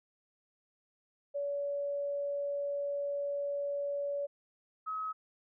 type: tone pair in turn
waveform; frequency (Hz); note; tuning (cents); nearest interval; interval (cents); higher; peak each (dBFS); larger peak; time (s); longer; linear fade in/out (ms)
sine; 569 / 1277.4; C#5 / D#6; +45 / +45; octave + major second; 1400; second; -32 / -34; first; 1.34-4.27 / 4.86-5.13; first; 20
effects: none